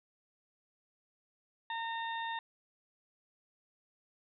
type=harmonic tone; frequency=915 Hz; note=A#5; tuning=32 cents flat; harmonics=1 / 2 / 3 / 4; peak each=-37 / -41 / -51 / -45 dBFS; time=1.7-2.39 s; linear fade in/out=2 ms; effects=none